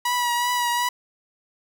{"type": "tone with vibrato", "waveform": "sawtooth", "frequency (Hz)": 970, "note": "B5", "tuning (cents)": -31, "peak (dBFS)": -17, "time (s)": [0.05, 0.89], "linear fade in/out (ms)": 5, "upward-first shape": "triangle", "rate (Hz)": 2.7, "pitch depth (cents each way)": 30, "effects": ["8-bit"]}